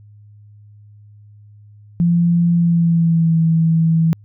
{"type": "tone with pitch glide", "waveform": "sine", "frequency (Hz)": [171.4, 163.09], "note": ["F3", "E3"], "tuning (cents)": [-32, -18], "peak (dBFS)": -11, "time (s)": [2, 4.13], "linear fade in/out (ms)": 0, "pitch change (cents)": -86, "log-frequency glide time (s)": [2.54, 3.38], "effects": ["added 104 Hz sine -41 dBFS peak until 4.24 s"]}